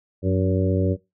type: harmonic tone with a mistuned harmonic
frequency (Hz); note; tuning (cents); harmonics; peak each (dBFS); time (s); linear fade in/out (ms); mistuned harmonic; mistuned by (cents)
94.4; F#2; +35; 1 / 2 / 3 / 4 / 5 / 6; -21 / -24 / -26 / -27 / -28 / -29; 0.22-0.97; 50; 2; -52
effects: noise-tail reverb RT60 0.2 s tail -19 dB re dry